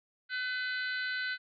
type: harmonic tone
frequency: 504 Hz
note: B4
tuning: 35 cents sharp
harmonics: 3 / 4 / 5 / 6 / 7 / 8 / 9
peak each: -33 / -42 / -48 / -47 / -51 / -42 / -51 dBFS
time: 0.29-1.38 s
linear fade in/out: 50 ms
effects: none